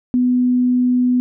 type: tone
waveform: sine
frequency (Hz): 248.9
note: B3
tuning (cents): +14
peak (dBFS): -12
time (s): 0.14-1.2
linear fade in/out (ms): 0
effects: none